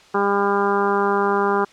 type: harmonic tone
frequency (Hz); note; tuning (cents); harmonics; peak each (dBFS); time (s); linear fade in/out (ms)
200.5; G3; +39; 1 / 2 / 3 / 4 / 5 / 6 / 7 / 8; -26 / -20 / -33 / -24 / -24 / -25 / -27 / -34; 0.14-1.65; 10
effects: white hiss -49 dBFS RMS until 1.72 s + low-pass 5000 Hz 12 dB/octave